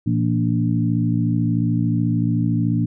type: harmonic tone with a mistuned harmonic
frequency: 58.27 Hz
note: A#1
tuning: in tune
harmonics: 2 / 3 / 4 / 5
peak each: -20 / -22 / -23 / -24 dBFS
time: 0.06-2.86 s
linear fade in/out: 10 ms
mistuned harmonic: 3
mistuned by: -46 cents
effects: none